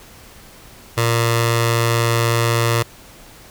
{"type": "tone with notch filter", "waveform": "15% pulse", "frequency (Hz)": 116.2, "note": "A#2", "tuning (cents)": -5, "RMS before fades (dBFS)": -17, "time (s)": [0.97, 2.83], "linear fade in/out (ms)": 10, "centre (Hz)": 250, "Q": 0.63, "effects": ["pink hiss -43 dBFS RMS until 3.5 s"]}